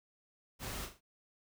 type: noise with echo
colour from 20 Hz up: pink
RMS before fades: -42 dBFS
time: 0.59-0.89 s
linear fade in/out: 50 ms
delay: 40 ms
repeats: 3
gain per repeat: -8 dB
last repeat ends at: 1.01 s
effects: none